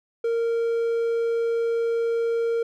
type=tone; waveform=triangle; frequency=462.6 Hz; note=A#4; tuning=13 cents flat; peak=-19 dBFS; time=0.24-2.63 s; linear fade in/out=5 ms; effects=none